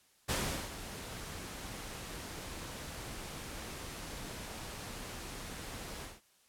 pink noise with ADSR envelope, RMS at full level -32 dBFS, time 0.28-6.21 s, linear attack 19 ms, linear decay 390 ms, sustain -12 dB, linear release 190 ms, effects white hiss -68 dBFS RMS until 6.48 s + low-pass 12000 Hz 12 dB/octave

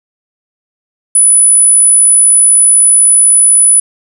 sine tone, 9956 Hz, D#9, in tune, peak -3 dBFS, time 1.15-3.8 s, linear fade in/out 5 ms, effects none

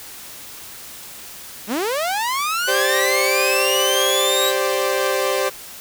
sawtooth linear sweep, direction up, 185.7 to 3900 Hz, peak -16 dBFS, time 1.67-4.53 s, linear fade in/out 50 ms
sawtooth chord, G suspended fourth, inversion none, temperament equal with one note detuned, 392 / 523.3 / 585.6 Hz, G4 / C5 / D5, 0 / 0 / -5 cents, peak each -19 / -17 / -20 dBFS, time 2.67-5.5 s, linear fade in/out 20 ms
effects white hiss -37 dBFS RMS until 5.8 s

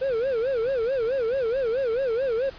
triangle tone with vibrato, 493.9 Hz, B4, in tune, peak -20 dBFS, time 0.01-2.5 s, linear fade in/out 10 ms, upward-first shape sine, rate 4.6 Hz, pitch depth 190 cents each way, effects pink hiss -45 dBFS RMS until 2.58 s + resampled to 11025 Hz

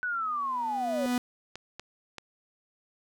sine linear sweep, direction down, 1501 to 523.3 Hz, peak -28 dBFS, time 0.03-1.06 s, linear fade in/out 0 ms
45% pulse tone with exponential growth, 246.9 Hz, B3, in tune, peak -24 dBFS, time 0.12-1.18 s, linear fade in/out 2 ms, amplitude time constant 230 ms
clicks, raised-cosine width 0.2 ms, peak -22 dBFS, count 3, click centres 1.556 / 1.796 / 2.183 s
effects none

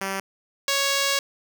5% pulse tone pair in turn, 193.9 / 554.5 Hz, G3 / C#5, -19 / 0 cents, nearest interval octave + tritone, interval 1819 cents, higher second, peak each -15 / -9 dBFS, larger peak second, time 0.01-0.2 / 0.68-1.19 s, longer second, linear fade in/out 2 ms, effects none

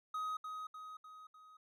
triangle tone with echo, 1259 Hz, D#6, 20 cents sharp, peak -35 dBFS, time 0.14-0.37 s, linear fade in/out 5 ms, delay 300 ms, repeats 4, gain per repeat -5 dB, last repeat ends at 1.57 s, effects none

